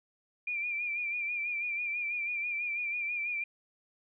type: tone with vibrato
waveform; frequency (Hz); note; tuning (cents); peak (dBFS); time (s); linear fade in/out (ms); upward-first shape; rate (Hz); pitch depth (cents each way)
sine; 2391; D7; +30; -31; 0.47-3.44; 5; sine; 6.1; 50
effects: none